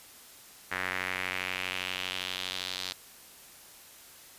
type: tone with band-pass filter sweep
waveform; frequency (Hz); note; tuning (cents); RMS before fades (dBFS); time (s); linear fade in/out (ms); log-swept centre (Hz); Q
sawtooth; 92.5; F#2; 0; -35; 0.71-2.93; 10; 1800 to 4200; 2.6
effects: white hiss -52 dBFS RMS until 4.38 s + resampled to 32000 Hz